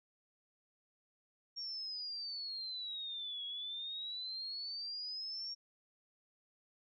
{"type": "exponential two-way sweep", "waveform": "sine", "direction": "down then up", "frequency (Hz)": [5570, 3322, 5570], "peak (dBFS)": -40, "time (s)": [1.56, 5.55], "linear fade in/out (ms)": 20, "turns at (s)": 3.45, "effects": []}